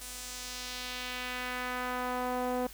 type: tone with band-pass filter sweep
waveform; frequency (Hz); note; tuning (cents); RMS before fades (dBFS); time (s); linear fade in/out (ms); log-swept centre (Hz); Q
sawtooth; 250; B3; +21; -36; 0.01-2.67; 5; 9700 to 560; 1.2
effects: added 50 Hz sine -51 dBFS peak until 2.73 s + white hiss -51 dBFS RMS until 2.73 s